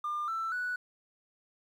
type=tone with pitch steps; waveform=triangle; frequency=1200 / 1331.5 / 1477.4 Hz; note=D6 / E6 / F#6; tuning=+37 / +17 / -3 cents; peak=-28 dBFS; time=0.04-0.76 s; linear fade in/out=5 ms; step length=240 ms; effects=tanh soft clip ceiling -28 dBFS + 11-bit